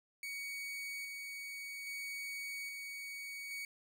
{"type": "tone with tremolo", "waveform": "40% pulse", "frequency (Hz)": 2244, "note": "C#7", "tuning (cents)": 21, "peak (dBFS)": -40, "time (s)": [0.23, 3.65], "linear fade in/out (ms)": 2, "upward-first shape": "square", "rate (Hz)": 0.61, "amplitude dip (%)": 25, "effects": []}